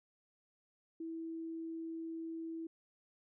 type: tone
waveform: sine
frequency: 327.1 Hz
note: E4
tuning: 13 cents flat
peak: -40 dBFS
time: 1-2.67 s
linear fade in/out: 5 ms
effects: none